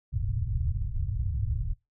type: low-pass noise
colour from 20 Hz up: white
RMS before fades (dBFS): -29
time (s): 0.12-1.74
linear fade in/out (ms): 20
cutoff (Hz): 120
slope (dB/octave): 48
effects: noise-tail reverb RT60 0.2 s tail -21 dB re dry